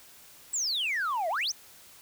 sine exponential two-way sweep, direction down then up, 8030 to 622.3 to 6570 Hz, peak -25 dBFS, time 0.53-1.52 s, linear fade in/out 10 ms, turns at 1.29 s, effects tanh soft clip ceiling -25 dBFS + white hiss -53 dBFS RMS until 2.01 s

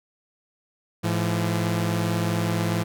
sawtooth tone pair together, 107.32 / 170 Hz, A2 / F3, -43 / -46 cents, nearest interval minor sixth, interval 797 cents, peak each -21 dBFS, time 1.03-2.84 s, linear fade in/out 20 ms, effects none

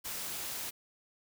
white noise, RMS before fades -39 dBFS, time 0.04-0.71 s, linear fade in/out 20 ms, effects none

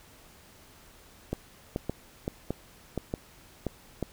clicks, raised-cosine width 2 ms, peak -16 dBFS, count 9, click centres 1.33 / 1.761 / 1.896 / 2.279 / 2.506 / 2.977 / 3.139 / 3.667 / 4.027 s, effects pink hiss -55 dBFS RMS until 4.12 s

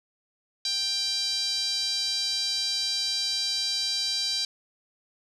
5% pulse tone with band-pass filter, 788 Hz, G5, 9 cents sharp, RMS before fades -28 dBFS, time 0.65-4.45 s, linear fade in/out 2 ms, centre 4400 Hz, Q 4.9, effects none

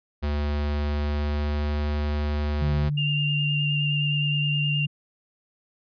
square tone with pitch glide, 73.42 to 74.06 Hz, D2 to D2, 0 to +15 cents, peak -24 dBFS, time 0.22-2.9 s, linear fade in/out 20 ms, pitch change +15 cents, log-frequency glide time 0.85-1.81 s
sine tone, 146.83 Hz, D3, in tune, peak -23 dBFS, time 2.61-4.87 s, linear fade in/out 10 ms
sine tone with vibrato, 2794 Hz, F7, in tune, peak -25 dBFS, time 2.97-4.86 s, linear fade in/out 10 ms, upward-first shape sine, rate 9.6 Hz, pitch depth 19 cents each way
effects resampled to 11025 Hz

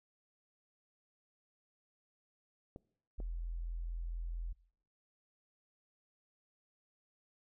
clicks, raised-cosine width 2 ms, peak -34 dBFS, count 2, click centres 2.761 / 3.202 s
sine tone, 42.2 Hz, E1, 41 cents sharp, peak -37 dBFS, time 3.18-4.53 s, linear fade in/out 10 ms
effects noise-tail reverb RT60 0.7 s tail -23 dB re dry

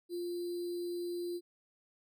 sine tone with sample-and-hold, 349.2 Hz, F4, in tune, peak -35 dBFS, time 0.09-1.41 s, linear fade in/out 50 ms, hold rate 4410 Hz, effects none

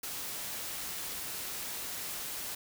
white noise, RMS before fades -39 dBFS, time 0.03-2.55 s, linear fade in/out 5 ms, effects none

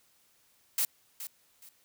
blue noise with echo, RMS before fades -28 dBFS, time 0.78-0.85 s, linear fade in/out 2 ms, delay 420 ms, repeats 2, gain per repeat -12 dB, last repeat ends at 1.69 s, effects white hiss -67 dBFS RMS until 1.84 s

